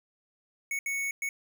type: tone bursts at uneven times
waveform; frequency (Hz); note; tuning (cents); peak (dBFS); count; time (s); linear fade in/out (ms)
square; 2217; C#7; 0; -30; 3; 0.71-0.79 / 0.86-1.11 / 1.22-1.29; 2
effects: none